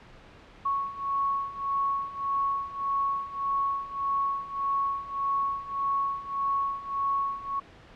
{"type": "beating tone pair", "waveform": "sine", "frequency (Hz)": [1106, 1107.7], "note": ["C#6", "C#6"], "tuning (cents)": [-4, -2], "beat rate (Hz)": 1.7, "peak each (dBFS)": [-31, -28], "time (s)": [0.65, 7.6], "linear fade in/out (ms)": 10, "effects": ["pink hiss -51 dBFS RMS until 7.95 s", "low-pass 3000 Hz 12 dB/octave"]}